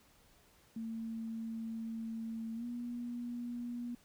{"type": "tone with pitch glide", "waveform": "sine", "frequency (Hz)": [225.6, 240.4], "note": ["A3", "B3"], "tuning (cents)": [44, -46], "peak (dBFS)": -38, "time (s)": [0.76, 3.95], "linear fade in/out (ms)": 5, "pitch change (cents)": 110, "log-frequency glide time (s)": [2.55, 2.65], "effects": ["pink hiss -66 dBFS RMS until 4.04 s"]}